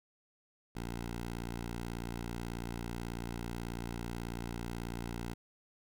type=tone; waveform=10% pulse; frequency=58.27 Hz; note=A#1; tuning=in tune; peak=-30 dBFS; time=0.75-5.34 s; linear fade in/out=10 ms; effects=none